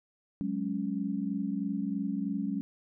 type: chord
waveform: sine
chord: F# suspended second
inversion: none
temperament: just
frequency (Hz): 185 / 208.1 / 277.5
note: F#3 / G#3 / C#4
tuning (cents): 0 / +4 / +2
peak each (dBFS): -35 / -33 / -34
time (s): 0.41-2.61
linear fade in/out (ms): 0
effects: none